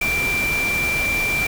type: tone in noise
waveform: sine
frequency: 2356 Hz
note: D7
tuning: 5 cents sharp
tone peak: -19 dBFS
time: 0.01-1.47 s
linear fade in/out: 5 ms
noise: pink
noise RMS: -27 dBFS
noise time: 0.01-1.47 s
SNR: +5 dB
effects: none